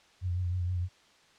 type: tone with vibrato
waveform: sine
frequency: 89.6 Hz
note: F2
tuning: 45 cents sharp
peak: -28 dBFS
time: 0.21-0.89 s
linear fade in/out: 50 ms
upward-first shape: triangle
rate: 6.4 Hz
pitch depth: 53 cents each way
effects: white hiss -61 dBFS RMS until 1.38 s + low-pass 5000 Hz 12 dB/octave